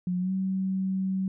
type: tone with pitch glide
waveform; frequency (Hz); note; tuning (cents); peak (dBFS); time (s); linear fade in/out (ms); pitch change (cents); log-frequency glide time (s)
sine; 180 to 190.04; F#3 to F#3; -47 to +47; -25; 0.07-1.28; 2; +94; 0.19-0.32
effects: none